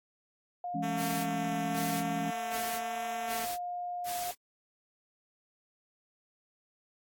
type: tone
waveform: sine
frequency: 710 Hz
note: F5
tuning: 28 cents sharp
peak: -34 dBFS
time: 0.64-4.31 s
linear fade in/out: 2 ms
type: chord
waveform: sine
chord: C# minor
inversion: first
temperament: equal with one note detuned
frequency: 166.63 / 207.7 / 277.2 Hz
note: E3 / G#3 / C#4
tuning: +19 / 0 / 0 cents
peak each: -37 / -38 / -36 dBFS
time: 0.74-2.31 s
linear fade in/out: 10 ms
type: tone with vibrato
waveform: 5% pulse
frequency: 224.8 Hz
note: A3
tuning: 37 cents sharp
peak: -27 dBFS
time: 0.82-3.46 s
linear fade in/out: 20 ms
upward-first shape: triangle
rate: 0.99 Hz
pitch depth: 12 cents each way
type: noise bursts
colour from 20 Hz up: white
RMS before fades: -40 dBFS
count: 5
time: 0.96-4.35 s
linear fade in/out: 50 ms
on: 310 ms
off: 460 ms
effects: AAC 64 kbps